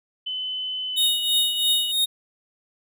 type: tone with pitch glide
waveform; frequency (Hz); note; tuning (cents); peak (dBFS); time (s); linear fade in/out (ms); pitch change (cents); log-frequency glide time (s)
sine; 3027 to 2934; F#7 to F#7; +39 to -15; -26; 0.26-1.92; 10; -54; 0.89-1.11
type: tone with tremolo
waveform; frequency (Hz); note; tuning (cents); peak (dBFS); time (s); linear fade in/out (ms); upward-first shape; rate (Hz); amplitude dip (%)
45% pulse; 3717; A#7; -6; -17; 0.96-2.06; 20; triangle; 3; 75
effects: none